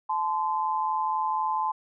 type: tone pair together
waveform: sine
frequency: 867 / 1031 Hz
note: A5 / C6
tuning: -26 / -26 cents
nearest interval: minor third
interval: 300 cents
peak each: -27 dBFS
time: 0.09-1.72 s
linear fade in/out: 10 ms
effects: none